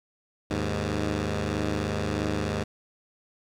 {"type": "tone pair together", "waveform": "10% pulse", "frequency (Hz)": [76.83, 103], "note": ["D#2", "G#2"], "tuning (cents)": [-21, -14], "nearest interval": "perfect fourth", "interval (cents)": 507, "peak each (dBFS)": -21, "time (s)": [0.5, 2.64], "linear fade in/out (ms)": 10, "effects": ["low-pass 7000 Hz 12 dB/octave", "9-bit"]}